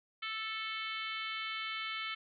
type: harmonic tone with a mistuned harmonic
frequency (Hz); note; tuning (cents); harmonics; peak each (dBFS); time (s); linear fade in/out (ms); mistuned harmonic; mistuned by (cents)
440; A4; 0; 3 / 4 / 5 / 6 / 7 / 8 / 9 / 10; -42 / -48 / -41 / -49 / -43 / -48 / -51 / -57; 0.22-2.15; 10; 9; +16
effects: none